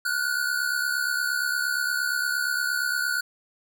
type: tone pair together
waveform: square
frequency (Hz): 1432.4 / 1501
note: F6 / F#6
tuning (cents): +43 / +24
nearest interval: minor second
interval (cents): 81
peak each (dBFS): -28 / -27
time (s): 0.05-3.21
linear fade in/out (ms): 5
effects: none